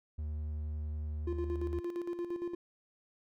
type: tone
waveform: triangle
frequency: 75.9 Hz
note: D#2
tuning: 42 cents flat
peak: -33 dBFS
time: 0.18-1.8 s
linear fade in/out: 10 ms
type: tone with tremolo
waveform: triangle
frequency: 347.6 Hz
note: F4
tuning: 8 cents flat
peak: -31 dBFS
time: 1.27-2.55 s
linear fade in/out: 5 ms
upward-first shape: square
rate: 8.7 Hz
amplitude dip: 60%
effects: none